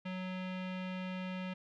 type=tone with low-pass filter; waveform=square; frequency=185 Hz; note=F#3; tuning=in tune; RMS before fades=-40 dBFS; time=0.05-1.54 s; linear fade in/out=10 ms; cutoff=2800 Hz; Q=2.5; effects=none

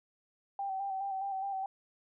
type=tone with vibrato; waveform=sine; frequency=779 Hz; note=G5; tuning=11 cents flat; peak=-33 dBFS; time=0.59-1.66 s; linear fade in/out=2 ms; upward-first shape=square; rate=4.8 Hz; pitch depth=30 cents each way; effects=none

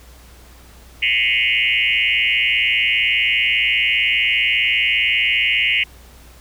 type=tone with frequency modulation; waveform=sine; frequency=2489 Hz; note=D#7; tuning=in tune; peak=-14 dBFS; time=1.02-5.84 s; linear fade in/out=10 ms; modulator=115 Hz; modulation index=4.1; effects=added 60 Hz sine -43 dBFS peak until 6.4 s + pink hiss -47 dBFS RMS until 6.4 s

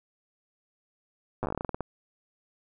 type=slowing click train; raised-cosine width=1 ms; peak=-17 dBFS; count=15; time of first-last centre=1.43-1.807 s; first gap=8 ms; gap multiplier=1.17; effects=none

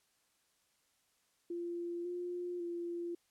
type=tone with pitch steps; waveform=sine; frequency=344.9 / 353.7 / 344.3 Hz; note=F4 / F4 / F4; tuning=-22 / +22 / -25 cents; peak=-37 dBFS; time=1.5-3.15 s; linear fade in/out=5 ms; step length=550 ms; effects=white hiss -75 dBFS RMS until 3.3 s + low-pass 11000 Hz 12 dB/octave

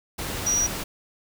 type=tone in noise; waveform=sine; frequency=5790 Hz; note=F#8; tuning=38 cents flat; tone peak=-20 dBFS; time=0.46-0.67 s; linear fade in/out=10 ms; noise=pink; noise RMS=-31 dBFS; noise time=0.18-0.84 s; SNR=+8 dB; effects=none

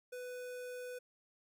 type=tone with notch filter; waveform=square; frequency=497.4 Hz; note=B4; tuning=12 cents sharp; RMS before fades=-45 dBFS; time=0.12-0.99 s; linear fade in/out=10 ms; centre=4000 Hz; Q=1.8; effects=none

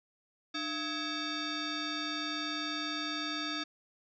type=tone with frequency modulation; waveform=sine; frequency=1662 Hz; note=G#6; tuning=1 cent sharp; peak=-33 dBFS; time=0.54-3.64 s; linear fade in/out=10 ms; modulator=981 Hz; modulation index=3.4; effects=none

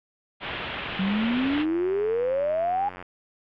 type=low-pass noise; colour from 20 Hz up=white; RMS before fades=-33 dBFS; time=0.4-1.66 s; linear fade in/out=50 ms; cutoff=3300 Hz; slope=48 dB/octave
type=exponential sweep; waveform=sine; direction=up; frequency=185 to 828 Hz; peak=-22 dBFS; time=0.99-2.89 s; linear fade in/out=5 ms
type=click train; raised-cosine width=0.5 ms; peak=-24 dBFS; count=178; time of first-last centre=1.07-3.026 s; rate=90.5 Hz
effects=none

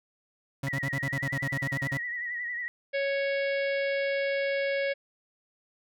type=tone bursts; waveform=35% pulse; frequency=137.2 Hz; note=C#3; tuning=17 cents flat; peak=-27 dBFS; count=14; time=0.63-1.974 s; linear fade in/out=5 ms; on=57 ms; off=42 ms
type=tone with vibrato; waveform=sine; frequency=1929 Hz; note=B6; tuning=41 cents flat; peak=-31 dBFS; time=0.67-2.68 s; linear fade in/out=0 ms; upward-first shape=sine; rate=11 Hz; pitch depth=54 cents each way
type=harmonic tone; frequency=554.4 Hz; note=C#5; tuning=in tune; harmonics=1 / 3 / 4 / 5 / 6 / 7 / 8 / 9; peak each=-27 / -35 / -34 / -44 / -45 / -51 / -50 / -50 dBFS; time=2.93-4.94 s; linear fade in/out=20 ms
effects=none

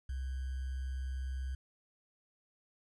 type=tone with sample-and-hold; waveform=sine; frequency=65.41 Hz; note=C2; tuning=in tune; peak=-35 dBFS; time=0.09-1.55 s; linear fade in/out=5 ms; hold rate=1575 Hz; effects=resampled to 24000 Hz

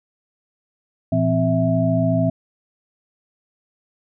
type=tone cluster; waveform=sine; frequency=115.8 / 169.8 / 261 / 653 Hz; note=A#2 / F3 / C4 / E5; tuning=-11 / -48 / -4 / -17 cents; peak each=-21 dBFS; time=1.12-2.3 s; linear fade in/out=5 ms; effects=none

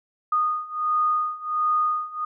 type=beating tone pair; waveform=sine; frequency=1232 / 1233.4 Hz; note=D#6 / D#6; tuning=-17 / -16 cents; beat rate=1.4 Hz; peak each=-25 / -23 dBFS; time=0.32-2.25 s; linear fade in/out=5 ms; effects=none

